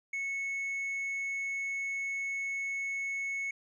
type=tone with tanh clipping; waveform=sine; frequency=2202 Hz; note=C#7; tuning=12 cents flat; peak=-33 dBFS; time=0.13-3.51 s; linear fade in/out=5 ms; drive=3 dB; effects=none